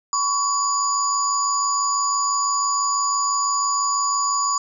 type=tone cluster; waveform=sine; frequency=1014 / 1120 / 4865 / 6910 Hz; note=B5 / C#6 / D#8 / A8; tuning=+45 / +18 / -40 / -32 cents; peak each=-29 / -21 / -29 / -23 dBFS; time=0.13-4.58 s; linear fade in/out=2 ms; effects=none